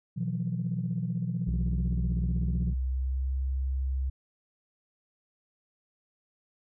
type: chord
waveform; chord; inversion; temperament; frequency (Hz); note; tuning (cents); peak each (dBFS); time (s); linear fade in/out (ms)
sine; B suspended fourth; none; equal with one note detuned; 123.47 / 164.81 / 180.67; B2 / E3 / F#3; 0 / 0 / -41; -32; 0.16-2.74; 20
type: tone with pitch glide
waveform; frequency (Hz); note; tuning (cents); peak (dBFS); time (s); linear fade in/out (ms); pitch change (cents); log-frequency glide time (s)
sine; 61.74 to 66.17; B1 to C2; 0 to +20; -26; 1.47-4.1; 10; +120; 2.02-3.33
effects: tanh soft clip ceiling -20 dBFS